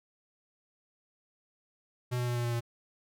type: tone with pitch steps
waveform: square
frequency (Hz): 123.8 / 122.59 / 121.39 / 120.21 / 119.03 / 117.87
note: B2 / B2 / B2 / B2 / A#2 / A#2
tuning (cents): +5 / -12 / -29 / -46 / +37 / +20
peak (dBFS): -30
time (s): 2.11-2.608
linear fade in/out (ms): 20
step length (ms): 83
effects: none